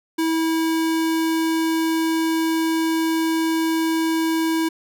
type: tone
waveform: square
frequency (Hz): 324.4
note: E4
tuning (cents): -28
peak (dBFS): -19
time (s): 0.18-4.69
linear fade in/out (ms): 10
effects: none